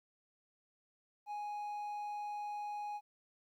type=tone; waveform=triangle; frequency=830.6 Hz; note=G#5; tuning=in tune; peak=-37 dBFS; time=1.26-3.01 s; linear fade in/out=50 ms; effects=13-bit